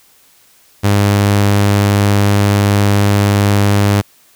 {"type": "tone", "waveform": "sawtooth", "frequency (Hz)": 101.4, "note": "G#2", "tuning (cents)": -41, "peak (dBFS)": -5, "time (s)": [0.83, 4.02], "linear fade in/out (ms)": 20, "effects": ["white hiss -49 dBFS RMS until 4.35 s"]}